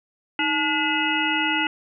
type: harmonic tone with a mistuned harmonic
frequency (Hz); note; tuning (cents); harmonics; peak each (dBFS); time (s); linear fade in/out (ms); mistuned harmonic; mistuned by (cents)
288; D4; -34; 1 / 3 / 5 / 7 / 9 / 10; -27 / -27 / -27 / -27 / -27 / -27; 0.39-1.67; 2; 1; +140
effects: none